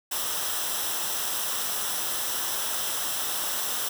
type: noise with comb filter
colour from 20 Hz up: white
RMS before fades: -29 dBFS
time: 0.11-3.89 s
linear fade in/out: 10 ms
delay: 0.44 ms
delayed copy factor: -0.6
effects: none